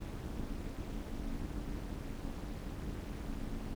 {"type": "noise with amplitude modulation", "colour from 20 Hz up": "brown", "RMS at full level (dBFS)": -37, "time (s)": [0, 3.75], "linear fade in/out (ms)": 20, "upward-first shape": "sine", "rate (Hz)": 248, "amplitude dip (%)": 85, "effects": []}